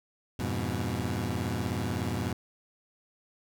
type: chord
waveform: 20% pulse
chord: F diminished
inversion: none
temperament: equal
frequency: 87.31 / 103.83 / 123.47 Hz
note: F2 / Ab2 / Cb3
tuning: 0 / 0 / 0 cents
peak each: -29 dBFS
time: 0.39-2.33 s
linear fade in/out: 5 ms
effects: none